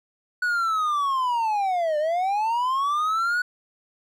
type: linear two-way sweep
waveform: triangle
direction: down then up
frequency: 1480 to 590 to 1480 Hz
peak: -19 dBFS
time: 0.42-3.42 s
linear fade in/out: 5 ms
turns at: 1.98 s
effects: none